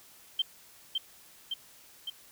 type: tone with echo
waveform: sine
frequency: 3136 Hz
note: G7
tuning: in tune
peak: -24 dBFS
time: 0.39-0.42 s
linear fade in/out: 5 ms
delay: 560 ms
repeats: 3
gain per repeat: -3 dB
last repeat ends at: 2.1 s
effects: white hiss -56 dBFS RMS until 2.31 s